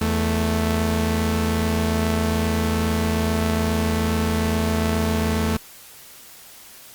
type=tone pair together; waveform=sawtooth; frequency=82.41 / 220 Hz; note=E2 / A3; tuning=0 / 0 cents; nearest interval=octave + perfect fourth; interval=1700 cents; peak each=-18 dBFS; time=0.01-5.57 s; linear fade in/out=5 ms; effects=white hiss -44 dBFS RMS until 6.94 s + Opus 48 kbps